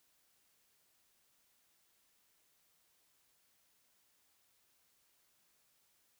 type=silence; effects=white hiss -74 dBFS RMS until 6.19 s